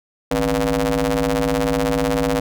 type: ring-modulated tone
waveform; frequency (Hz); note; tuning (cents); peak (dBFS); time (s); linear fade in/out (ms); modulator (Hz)
sawtooth; 110; A2; 0; -10; 0.31-2.4; 5; 377
effects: none